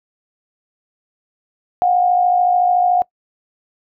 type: tone pair together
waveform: sine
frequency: 720 / 773.7 Hz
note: F#5 / G5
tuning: -47 / -23 cents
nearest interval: minor second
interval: 124 cents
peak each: -12 / -21 dBFS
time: 1.82-3.02 s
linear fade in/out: 0 ms
effects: noise-tail reverb RT60 0.1 s tail -23 dB re dry